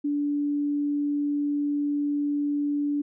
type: tone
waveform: sine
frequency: 290 Hz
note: D4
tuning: 22 cents flat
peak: -23 dBFS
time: 0.04-3.02 s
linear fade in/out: 10 ms
effects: none